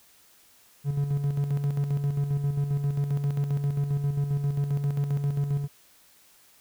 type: tone with tremolo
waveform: triangle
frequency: 142.2 Hz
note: C#3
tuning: 45 cents sharp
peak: -20 dBFS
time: 0.84-5.68 s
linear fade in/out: 50 ms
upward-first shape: square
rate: 7.5 Hz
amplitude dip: 50%
effects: white hiss -58 dBFS RMS until 6.6 s